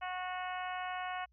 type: harmonic tone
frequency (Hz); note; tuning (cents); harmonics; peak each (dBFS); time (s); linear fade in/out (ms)
366; F#4; -19; 2 / 3 / 4 / 5 / 6 / 7 / 8; -39 / -43 / -45 / -47 / -49 / -50 / -51; 0.01-1.26; 20
effects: added 60 Hz sine -66 dBFS peak until 1.32 s